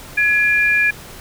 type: tone pair together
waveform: sine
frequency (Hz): 1682.4 / 2393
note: G#6 / D7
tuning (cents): +22 / +32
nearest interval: tritone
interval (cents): 610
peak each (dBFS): -15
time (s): 0.17-0.91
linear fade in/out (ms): 10
effects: pink hiss -37 dBFS RMS until 1.2 s